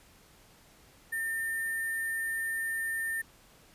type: tone with sample-and-hold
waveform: sine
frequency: 1805 Hz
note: A6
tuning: 44 cents sharp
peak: -30 dBFS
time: 1.12-3.22 s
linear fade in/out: 10 ms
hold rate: 11025 Hz
effects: pink hiss -59 dBFS RMS until 3.74 s + resampled to 32000 Hz